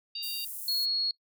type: harmonic tone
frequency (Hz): 932.3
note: A#5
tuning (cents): 0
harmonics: 3 / 4 / 5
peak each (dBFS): -41 / -41 / -35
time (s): 0.15-0.45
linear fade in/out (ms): 5
type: high-pass noise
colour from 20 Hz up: pink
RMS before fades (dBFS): -39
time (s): 0.22-0.86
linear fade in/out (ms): 20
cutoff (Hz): 10000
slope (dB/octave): 24
type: tone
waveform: sine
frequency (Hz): 4322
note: C#8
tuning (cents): -45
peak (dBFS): -26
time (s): 0.68-1.11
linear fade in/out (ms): 2
effects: noise-tail reverb RT60 0.1 s tail -22 dB re dry